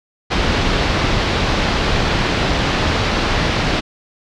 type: low-pass noise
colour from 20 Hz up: pink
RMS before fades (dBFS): -17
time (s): 0.3-3.81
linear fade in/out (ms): 20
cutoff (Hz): 4700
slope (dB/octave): 24
effects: none